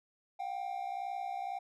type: tone pair together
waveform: triangle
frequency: 719 / 780.9 Hz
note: F#5 / G5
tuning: -50 / -7 cents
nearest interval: minor second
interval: 143 cents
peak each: -38 / -36 dBFS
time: 0.39-1.59 s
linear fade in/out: 10 ms
effects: none